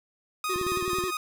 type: tone with tremolo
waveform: sawtooth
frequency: 1244.5 Hz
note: D#6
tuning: in tune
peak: -24 dBFS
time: 0.44-1.17 s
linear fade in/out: 2 ms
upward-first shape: square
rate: 4.4 Hz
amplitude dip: 35%
type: tone with vibrato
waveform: square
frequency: 364.4 Hz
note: F#4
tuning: 26 cents flat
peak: -30 dBFS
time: 0.49-1.11 s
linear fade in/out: 10 ms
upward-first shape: square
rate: 11 Hz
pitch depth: 45 cents each way
type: click train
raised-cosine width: 3 ms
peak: -24 dBFS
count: 10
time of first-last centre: 0.56-1.039 s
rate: 18.8 Hz
effects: none